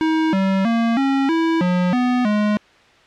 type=tone with pitch steps; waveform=square; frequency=318 / 192.4 / 230.5 / 272.5 / 327.8 / 179.7 / 248.6 / 209.6 Hz; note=D#4 / G3 / A#3 / C#4 / E4 / F3 / B3 / G#3; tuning=+38 / -32 / -19 / -29 / -10 / +50 / +12 / +16 cents; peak=-16 dBFS; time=0.01-2.57 s; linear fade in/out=0 ms; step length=320 ms; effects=white hiss -50 dBFS RMS until 3.06 s + low-pass 3000 Hz 12 dB/octave